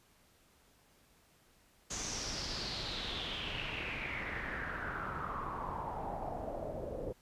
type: noise with low-pass filter sweep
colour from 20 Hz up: pink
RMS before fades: -40 dBFS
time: 1.9-7.13 s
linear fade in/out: 10 ms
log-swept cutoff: 6700 to 490 Hz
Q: 5.6
effects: pink hiss -67 dBFS RMS until 7.21 s + resampled to 32000 Hz